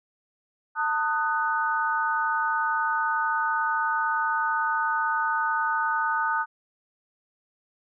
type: chord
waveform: sine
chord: D# diminished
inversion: second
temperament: just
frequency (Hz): 896 / 1244.5 / 1493.4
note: A5 / D#6 / F#6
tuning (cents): +31 / 0 / +16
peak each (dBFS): -27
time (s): 0.75-6.46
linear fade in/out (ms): 50
effects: none